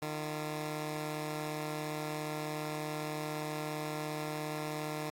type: tone pair together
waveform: 10% pulse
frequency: 152.39 / 342.1 Hz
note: D#3 / F4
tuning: -36 / -36 cents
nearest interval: octave + major second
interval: 1400 cents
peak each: -28 / -37 dBFS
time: 0.02-5.1 s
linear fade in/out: 2 ms
effects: AAC 64 kbps